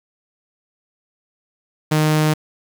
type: tone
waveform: sawtooth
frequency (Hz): 154.1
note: D#3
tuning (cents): -16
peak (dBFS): -10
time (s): 1.91-2.34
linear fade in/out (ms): 10
effects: 7-bit